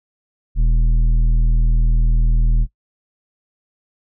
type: tone with tanh clipping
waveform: sine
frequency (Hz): 40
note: D#1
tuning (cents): +49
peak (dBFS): -13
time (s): 0.55-2.67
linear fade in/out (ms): 50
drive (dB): 9
effects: noise-tail reverb RT60 0.1 s tail -18 dB re dry